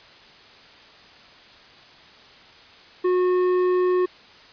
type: tone with tanh clipping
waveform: sine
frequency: 363.6 Hz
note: F#4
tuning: 30 cents flat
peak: -19 dBFS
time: 3.04-4.06 s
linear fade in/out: 10 ms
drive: 10 dB
effects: white hiss -48 dBFS RMS until 4.52 s + resampled to 11025 Hz